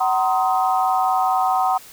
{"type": "chord", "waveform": "sine", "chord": "C half-diminished seventh", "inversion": "second", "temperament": "just", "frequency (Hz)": [753.5, 941.9, 1046.5, 1255.8], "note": ["Gb5", "Bb5", "C6", "Eb6"], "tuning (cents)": [31, 18, 0, 16], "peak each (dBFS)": [-18, -24, -24, -24], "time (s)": [0, 1.78], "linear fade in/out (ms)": 10, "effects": ["white hiss -43 dBFS RMS until 1.92 s"]}